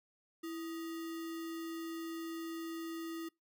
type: tone with sample-and-hold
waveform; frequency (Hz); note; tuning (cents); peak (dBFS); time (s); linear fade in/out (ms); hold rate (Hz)
sine; 330; E4; +2; -39; 0.43-3.29; 10; 1575
effects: noise-tail reverb RT60 0.2 s tail -25 dB re dry